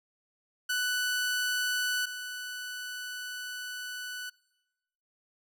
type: tone pair in turn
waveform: sawtooth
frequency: 1489 / 1489 Hz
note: F#6 / F#6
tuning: +11 / +11 cents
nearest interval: unison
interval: 0 cents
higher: neither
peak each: -24 / -33 dBFS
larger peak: first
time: 0.69-2.06 / 2.06-4.3 s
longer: second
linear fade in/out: 10 ms
effects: noise-tail reverb RT60 1.0 s tail -23 dB re dry